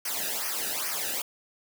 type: noise with flanger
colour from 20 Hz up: white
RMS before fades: -31 dBFS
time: 0.05-1.22 s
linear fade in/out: 5 ms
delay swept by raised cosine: 0.26 to 0.94 ms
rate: 2.4 Hz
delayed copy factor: -0.9
effects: none